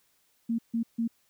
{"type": "tone bursts", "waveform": "sine", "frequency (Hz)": 230.3, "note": "A#3", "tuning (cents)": -21, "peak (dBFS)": -25, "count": 3, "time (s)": [0.49, 1.078], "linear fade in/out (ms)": 10, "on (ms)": 96, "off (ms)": 150, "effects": ["white hiss -69 dBFS RMS until 1.29 s"]}